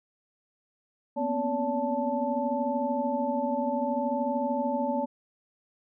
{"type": "tone cluster", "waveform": "sine", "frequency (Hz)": [234.7, 247.8, 268.4, 571, 878], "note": ["A#3", "B3", "C4", "D5", "A5"], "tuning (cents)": [12, 6, 44, -49, -4], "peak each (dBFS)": [-36, -31, -36, -30, -31], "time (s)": [1.16, 5.06], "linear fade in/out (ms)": 20, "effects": []}